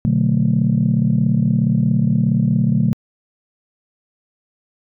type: chord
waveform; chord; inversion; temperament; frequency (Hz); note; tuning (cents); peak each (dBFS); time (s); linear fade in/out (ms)
sine; B minor seventh; none; just; 123.47 / 148.16 / 185.21 / 222.2; B2 / D3 / F#3 / A3; 0 / +16 / +2 / +17; -18; 0.05-2.93; 0
effects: tanh soft clip ceiling -5 dBFS